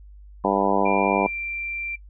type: harmonic tone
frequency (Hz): 98.7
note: G2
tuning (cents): +12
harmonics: 2 / 3 / 4 / 5 / 6 / 7 / 8 / 9 / 10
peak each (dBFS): -27 / -27 / -27 / -27 / -27 / -27 / -27 / -27 / -27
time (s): 0.44-1.27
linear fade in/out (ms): 5
type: tone with pitch glide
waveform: sine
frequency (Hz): 2377 to 2359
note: D7 to D7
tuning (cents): +20 to +7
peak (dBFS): -27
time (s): 0.85-1.96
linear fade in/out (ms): 10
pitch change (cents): -13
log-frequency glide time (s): 1.07-1.36
effects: noise-tail reverb RT60 0.1 s tail -22 dB re dry + added 50 Hz sine -42 dBFS peak until 2.09 s